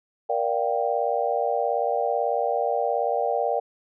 sine chord, G minor seventh, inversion first, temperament just, 470.4 / 588 / 705.6 / 784 Hz, Bb4 / D5 / F5 / G5, +16 / +2 / +18 / 0 cents, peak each -27 dBFS, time 0.29-3.6 s, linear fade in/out 10 ms, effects none

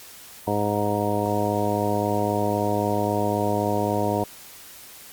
harmonic tone, 103.8 Hz, G#2, in tune, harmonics 1 / 2 / 3 / 4 / 5 / 6 / 7 / 9, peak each -29 / -29 / -29 / -29 / -29 / -29 / -29 / -29 dBFS, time 0.47-4.24 s, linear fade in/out 5 ms, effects white hiss -44 dBFS RMS until 5.12 s + Opus 48 kbps

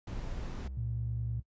brown noise, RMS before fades -38 dBFS, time 0.07-0.68 s, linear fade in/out 5 ms
triangle tone with pitch glide, 65 to 64.33 Hz, C2 to C2, -11 to -29 cents, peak -36 dBFS, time 0.6-1.43 s, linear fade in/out 50 ms, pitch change -18 cents, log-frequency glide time 1.05-1.13 s
sine tone, 114.5 Hz, A#2, 31 cents flat, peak -33 dBFS, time 0.77-1.4 s, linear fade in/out 5 ms
effects noise-tail reverb RT60 0.1 s tail -25 dB re dry + resampled to 16000 Hz

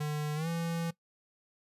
square tone with pitch glide, 150 to 167.4 Hz, D3 to E3, +37 to +27 cents, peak -32 dBFS, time 0-0.91 s, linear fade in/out 10 ms, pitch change +190 cents, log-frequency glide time 0.35-0.48 s, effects noise-tail reverb RT60 0.1 s tail -19 dB re dry + resampled to 32000 Hz

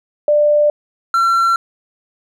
sine / triangle tone pair in turn, 593 / 1357.6 Hz, D5 / F6, +17 / -49 cents, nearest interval octave + major second, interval 1434 cents, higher second, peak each -9 dBFS, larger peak neither, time 0.28-0.7 / 1.14-1.56 s, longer neither, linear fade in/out 2 ms, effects none

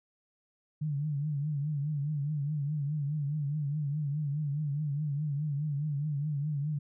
sine tone with vibrato, 146.83 Hz, D3, in tune, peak -29 dBFS, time 0.81-6.79 s, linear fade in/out 10 ms, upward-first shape triangle, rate 4.8 Hz, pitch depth 110 cents each way, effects none

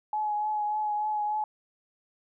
sine tone with vibrato, 845 Hz, G#5, 30 cents sharp, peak -26 dBFS, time 0.13-1.44 s, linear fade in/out 2 ms, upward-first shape triangle, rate 3.4 Hz, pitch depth 25 cents each way, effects none

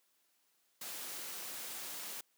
white noise, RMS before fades -44 dBFS, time 0.81-2.21 s, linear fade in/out 5 ms, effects white hiss -75 dBFS RMS until 2.37 s + high-pass 200 Hz 12 dB/octave

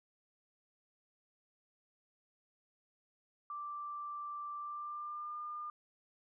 sine tone with pitch glide, 1174.7 to 1205.6 Hz, D6 to D6, 0 to +45 cents, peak -40 dBFS, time 3.5-5.7 s, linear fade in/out 2 ms, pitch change +45 cents, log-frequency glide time 4.57-5.36 s, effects none

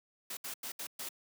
white noise bursts at uneven times, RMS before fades -41 dBFS, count 5, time 0.3-0.37 / 0.44-0.54 / 0.63-0.72 / 0.79-0.87 / 0.99-1.09 s, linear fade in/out 5 ms, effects high-pass 200 Hz 12 dB/octave

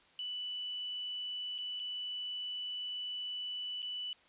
sine tone with dropouts, 2973 Hz, F#7, 8 cents sharp, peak -37 dBFS, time 0.19-4.13 s, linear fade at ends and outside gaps 1 ms, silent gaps 1.581-1.586 / 1.795-1.799 / 3.82-3.827 s, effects white hiss -64 dBFS RMS until 4.28 s + resampled to 8000 Hz

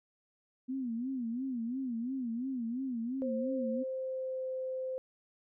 sine tone with vibrato, 246.9 Hz, B3, in tune, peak -33 dBFS, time 0.68-3.84 s, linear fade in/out 20 ms, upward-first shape sine, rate 2.9 Hz, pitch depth 150 cents each way
sine tone with pitch glide, 527 to 518.8 Hz, C5 to C5, +12 to -15 cents, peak -34 dBFS, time 3.22-4.98 s, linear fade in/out 0 ms, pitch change -27 cents, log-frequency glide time 3.4-4.48 s
effects none

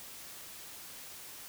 silence, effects white hiss -48 dBFS RMS until 1.48 s

